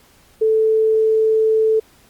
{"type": "tone", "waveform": "sine", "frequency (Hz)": 439.6, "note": "A4", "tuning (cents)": -2, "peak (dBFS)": -12, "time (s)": [0.41, 1.8], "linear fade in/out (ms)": 10, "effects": ["pink hiss -52 dBFS RMS until 2.09 s", "Opus 48 kbps"]}